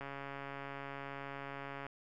click train, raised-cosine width 0.5 ms, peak -29 dBFS, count 259, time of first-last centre 0.01-1.866 s, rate 139 Hz, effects none

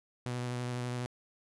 sawtooth tone with vibrato, 123.2 Hz, B2, 4 cents flat, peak -30 dBFS, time 0.26-1.06 s, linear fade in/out 0 ms, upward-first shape square, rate 12 Hz, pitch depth 13 cents each way, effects resampled to 24000 Hz

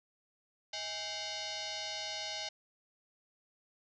sine tone with frequency modulation, 635 Hz, D#5, 35 cents sharp, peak -37 dBFS, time 0.73-2.49 s, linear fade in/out 5 ms, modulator 729 Hz, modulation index 7.1, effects none

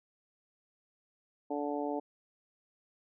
harmonic tone, 145.5 Hz, D3, 16 cents flat, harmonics 2 / 3 / 4 / 5 / 6, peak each -36 / -38 / -39 / -40 / -41 dBFS, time 1.5-2 s, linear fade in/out 10 ms, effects none

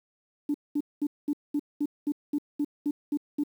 sine tone bursts, 292.1 Hz, D4, 9 cents flat, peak -23 dBFS, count 12, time 0.49-3.436 s, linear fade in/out 5 ms, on 53 ms, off 210 ms, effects tanh soft clip ceiling -19 dBFS + 9-bit

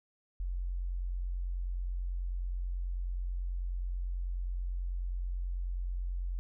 sine tone, 44.63 Hz, F1, 38 cents sharp, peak -32 dBFS, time 0.4-6.39 s, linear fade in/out 0 ms, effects none

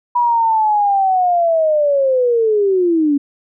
sine linear sweep, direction down, 976 to 277.2 Hz, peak -11 dBFS, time 0.15-3.18 s, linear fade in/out 10 ms, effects none

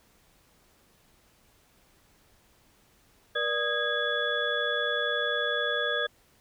sine tone cluster, 478.9 / 590 / 1246 / 1646 / 3415 Hz, A#4 / D5 / D#6 / G#6 / G#7, +47 / +8 / +2 / -16 / +48 cents, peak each -33 / -33 / -36 / -29 / -32 dBFS, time 3.35-6.07 s, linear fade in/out 10 ms, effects pink hiss -63 dBFS RMS until 6.4 s

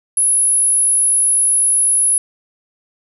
sine tone, 10548 Hz, E9, in tune, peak -9 dBFS, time 0.17-2.18 s, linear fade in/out 2 ms, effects tanh soft clip ceiling -9 dBFS

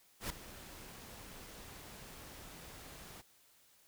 pink noise with ADSR envelope, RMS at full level -37 dBFS, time 0.2-3.22 s, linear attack 100 ms, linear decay 4 ms, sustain -15 dB, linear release 16 ms, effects white hiss -67 dBFS RMS until 3.87 s

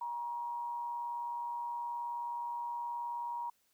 sine tone with amplitude modulation, 950 Hz, A#5, 33 cents sharp, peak -34 dBFS, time 0.01-3.5 s, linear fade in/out 5 ms, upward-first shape sine, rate 139 Hz, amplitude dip 40%, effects white hiss -74 dBFS RMS until 3.73 s

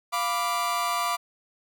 40% pulse chord, B diminished, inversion second, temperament equal, 698.5 / 987.8 / 1174.7 Hz, F5 / B5 / D6, 0 / 0 / 0 cents, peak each -30 / -30 / -26 dBFS, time 0.12-1.17 s, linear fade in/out 20 ms, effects none

